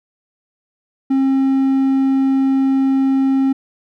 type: tone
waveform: triangle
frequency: 268.4 Hz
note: C4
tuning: 44 cents sharp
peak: -10 dBFS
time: 1.1-3.53 s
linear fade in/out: 10 ms
effects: none